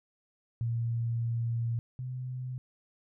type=tone pair in turn; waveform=sine; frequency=116.54 / 127.11 Hz; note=A#2 / C3; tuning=0 / -50 cents; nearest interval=major second; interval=150 cents; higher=second; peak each=-28 / -34 dBFS; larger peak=first; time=0.61-1.79 / 1.99-2.58 s; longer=first; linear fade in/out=0 ms; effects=none